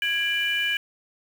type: tone cluster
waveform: sine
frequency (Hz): 1655 / 2375 / 2969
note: G#6 / D7 / F#7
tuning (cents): -6 / +19 / +5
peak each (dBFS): -26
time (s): 0.02-0.77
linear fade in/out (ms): 2
effects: tanh soft clip ceiling -13 dBFS + 7-bit